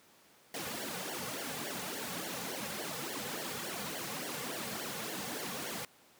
pink noise with flanger, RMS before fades -39 dBFS, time 0.54-5.85 s, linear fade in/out 2 ms, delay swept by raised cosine 0.78 to 3.18 ms, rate 3.5 Hz, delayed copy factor -1, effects pink hiss -62 dBFS RMS until 6.19 s + high-pass 200 Hz 12 dB/octave

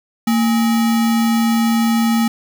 sine tone with sample-and-hold, 228.2 Hz, A#3, 37 cents flat, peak -12 dBFS, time 0.27-2.28 s, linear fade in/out 5 ms, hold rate 1050 Hz, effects none

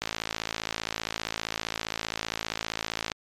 click train, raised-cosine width 0.2 ms, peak -11 dBFS, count 172, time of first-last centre 0.02-3.118 s, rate 55.2 Hz, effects MP3 96 kbps

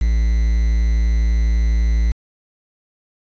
triangle tone with quantisation, 56 Hz, A1, 31 cents sharp, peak -11 dBFS, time 0.01-2.12 s, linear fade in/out 5 ms, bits 6, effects resampled to 16000 Hz

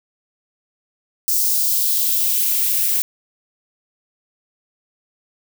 violet noise with high-pass filter sweep, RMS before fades -18 dBFS, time 1.28-3.02 s, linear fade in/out 0 ms, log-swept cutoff 5500 to 1700 Hz, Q 1.6, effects none

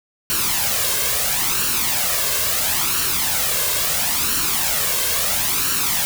white noise with flanger, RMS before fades -20 dBFS, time 0.3-6.05 s, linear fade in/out 0 ms, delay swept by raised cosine 0.7 to 1.9 ms, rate 0.74 Hz, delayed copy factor +0.6, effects none

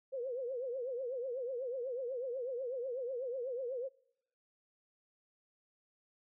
sine tone with vibrato, 505 Hz, B4, 39 cents sharp, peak -36 dBFS, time 0.12-3.89 s, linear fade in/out 20 ms, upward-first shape triangle, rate 8.1 Hz, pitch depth 160 cents each way, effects noise-tail reverb RT60 0.8 s tail -26 dB re dry

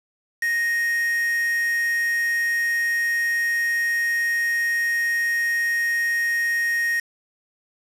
triangle tone with quantisation, 1864.7 Hz, A#6, in tune, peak -18 dBFS, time 0.42-7 s, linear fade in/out 5 ms, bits 5, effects low-pass 11000 Hz 12 dB/octave

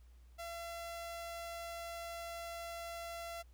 sawtooth tone, 678 Hz, E5, 49 cents sharp, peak -39 dBFS, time 0.38-3.43 s, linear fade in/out 20 ms, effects added 60 Hz sine -57 dBFS peak until 3.53 s + pink hiss -74 dBFS RMS until 3.53 s

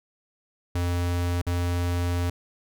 square tone with dropouts, 87.7 Hz, F2, 8 cents sharp, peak -24 dBFS, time 0.75-2.3 s, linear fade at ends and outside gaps 5 ms, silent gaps 1.417-1.466 s, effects none

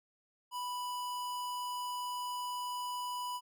square tone, 987.8 Hz, B5, in tune, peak -37 dBFS, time 0.51-3.41 s, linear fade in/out 50 ms, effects none

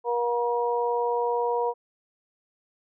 harmonic tone, 238.8 Hz, A#3, 42 cents sharp, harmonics 2 / 3 / 4, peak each -25 / -32 / -27 dBFS, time 0.04-1.74 s, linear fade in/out 50 ms, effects none

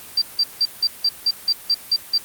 sine tone bursts, 4699 Hz, D8, in tune, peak -14 dBFS, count 10, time 0.17-2.18 s, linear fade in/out 5 ms, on 48 ms, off 170 ms, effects white hiss -39 dBFS RMS until 2.24 s + Opus 32 kbps

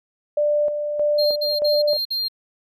sine tone with tremolo, 592 Hz, D5, 14 cents sharp, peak -16 dBFS, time 0.37-1.97 s, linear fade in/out 5 ms, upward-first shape square, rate 1.6 Hz, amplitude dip 50%
triangle tone bursts, 4198 Hz, C8, 5 cents sharp, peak -20 dBFS, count 5, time 1.18-2.284 s, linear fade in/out 10 ms, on 180 ms, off 51 ms
effects none

